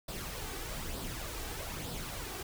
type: noise with flanger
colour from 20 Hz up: pink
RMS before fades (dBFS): -40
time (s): 0.08-2.43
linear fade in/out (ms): 5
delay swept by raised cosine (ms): 0.22 to 2.62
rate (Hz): 1.1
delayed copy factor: +0.5
effects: none

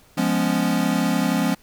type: chord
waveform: square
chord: C# dominant seventh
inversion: first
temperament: equal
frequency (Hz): 174.61 / 207.7 / 246.9 / 277.2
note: E#3 / G#3 / B3 / C#4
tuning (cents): 0 / 0 / 0 / 0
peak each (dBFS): -25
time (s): 0.17-1.55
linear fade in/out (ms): 10
effects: pink hiss -54 dBFS RMS until 1.62 s

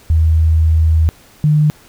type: tone pair in turn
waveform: sine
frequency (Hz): 80 / 151.02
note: D#2 / D3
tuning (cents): +49 / +49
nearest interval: major seventh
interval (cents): 1100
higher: second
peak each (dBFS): -8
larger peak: neither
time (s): 0.1-1.09 / 1.44-1.7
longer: first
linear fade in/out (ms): 0
effects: pink hiss -45 dBFS RMS until 1.88 s

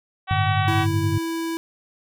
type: harmonic tone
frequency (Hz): 379.8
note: F#4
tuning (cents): +45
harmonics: 2 / 3 / 4 / 5 / 6 / 7 / 8 / 9 / 10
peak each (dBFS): -24 / -28 / -30 / -32 / -34 / -35 / -36 / -37 / -38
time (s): 0.27-0.87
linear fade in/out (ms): 50
type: chord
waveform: sine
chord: G suspended second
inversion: none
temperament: equal with one note detuned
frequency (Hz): 98 / 108.67 / 146.83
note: G2 / A2 / D3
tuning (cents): 0 / -21 / 0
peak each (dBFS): -22 / -26 / -26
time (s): 0.31-1.18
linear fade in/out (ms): 0
type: tone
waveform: square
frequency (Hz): 329.6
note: E4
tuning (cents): 0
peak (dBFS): -25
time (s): 0.68-1.57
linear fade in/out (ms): 0
effects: none

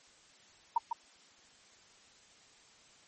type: tone with echo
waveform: sine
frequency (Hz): 932.3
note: A#5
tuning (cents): 0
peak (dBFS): -23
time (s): 0.76-0.78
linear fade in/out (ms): 5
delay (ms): 150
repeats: 1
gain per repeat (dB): -7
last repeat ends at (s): 0.93
effects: white hiss -61 dBFS RMS until 3.07 s + MP3 32 kbps

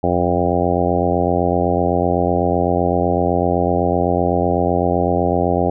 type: harmonic tone with a mistuned harmonic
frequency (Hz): 87.9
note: F2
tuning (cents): +12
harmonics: 1 / 2 / 3 / 4 / 5 / 6 / 7 / 8 / 9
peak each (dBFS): -23 / -23 / -23 / -23 / -23 / -23 / -23 / -23 / -23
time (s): 0.03-5.7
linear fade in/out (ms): 5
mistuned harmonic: 1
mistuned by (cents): -29
effects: none

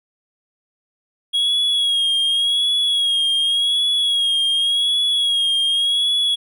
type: tone with vibrato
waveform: triangle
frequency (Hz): 3302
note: G#7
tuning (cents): -11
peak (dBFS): -14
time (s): 1.33-6.36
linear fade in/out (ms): 20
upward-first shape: sine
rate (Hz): 0.88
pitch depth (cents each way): 46
effects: none

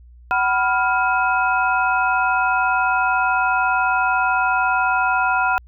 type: tone cluster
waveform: sine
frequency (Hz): 753 / 987 / 1401 / 2553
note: F#5 / B5 / F6 / D#7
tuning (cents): +30 / -1 / +5 / +44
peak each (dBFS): -21 / -21 / -19 / -27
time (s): 0.31-5.58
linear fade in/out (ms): 0
effects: added 60 Hz sine -42 dBFS peak until 5.67 s

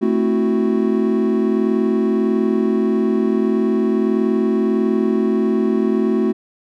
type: chord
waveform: triangle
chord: F# half-diminished seventh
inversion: first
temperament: equal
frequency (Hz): 220 / 261.6 / 329.6 / 370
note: A3 / C4 / E4 / F#4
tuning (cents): 0 / 0 / 0 / 0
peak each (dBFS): -16 / -20 / -21 / -17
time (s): 0.01-6.33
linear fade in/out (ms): 20
effects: none

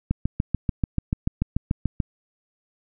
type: click train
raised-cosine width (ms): 5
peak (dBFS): -9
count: 14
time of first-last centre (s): 0.11-2.002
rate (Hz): 6.87
effects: none

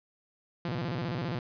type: tone with vibrato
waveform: sawtooth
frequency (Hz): 144.5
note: D3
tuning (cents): -28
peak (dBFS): -27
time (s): 0.65-1.39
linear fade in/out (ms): 2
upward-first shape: square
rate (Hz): 15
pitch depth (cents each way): 300
effects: resampled to 11025 Hz + 11-bit

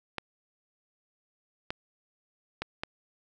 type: clicks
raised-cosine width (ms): 0.3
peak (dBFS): -16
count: 4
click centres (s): 0.183 / 1.705 / 2.62 / 2.835
effects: none

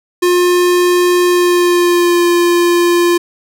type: tone with pitch glide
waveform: square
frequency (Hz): 355.7 to 347.6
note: F4 to F4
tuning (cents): +32 to -8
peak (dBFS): -9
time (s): 0.22-3.18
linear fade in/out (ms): 10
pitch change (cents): -40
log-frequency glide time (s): 1.26-2.27
effects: none

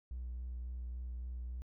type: tone with vibrato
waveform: triangle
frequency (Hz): 61.3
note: B1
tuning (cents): -12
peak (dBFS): -36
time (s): 0.11-1.62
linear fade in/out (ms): 0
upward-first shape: sine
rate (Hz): 3.6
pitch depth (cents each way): 20
effects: tanh soft clip ceiling -36 dBFS

